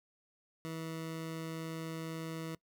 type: tone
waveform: 20% pulse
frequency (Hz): 162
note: E3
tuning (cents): -30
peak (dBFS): -34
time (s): 0.65-2.55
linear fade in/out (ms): 0
effects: noise-tail reverb RT60 0.1 s tail -21 dB re dry